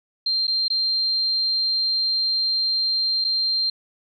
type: tone with dropouts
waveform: sine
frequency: 4170 Hz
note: C8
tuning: 7 cents flat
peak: -19 dBFS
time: 0.26-3.7 s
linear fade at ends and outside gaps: 5 ms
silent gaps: 0.47-0.478 / 0.682-0.701 / 3.243-3.247 s
effects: none